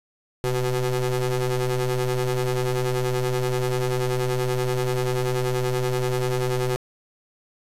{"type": "ring-modulated tone", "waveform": "30% pulse", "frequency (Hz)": 124.4, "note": "B2", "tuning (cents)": 13, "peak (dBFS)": -16, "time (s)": [0.44, 6.76], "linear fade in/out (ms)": 0, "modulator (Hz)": 254, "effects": ["resampled to 32000 Hz", "7-bit"]}